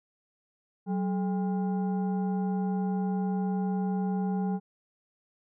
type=tone with frequency modulation; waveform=sine; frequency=187.9 Hz; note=F#3; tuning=27 cents sharp; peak=-26 dBFS; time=0.86-4.6 s; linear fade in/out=50 ms; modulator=615 Hz; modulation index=0.57; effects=none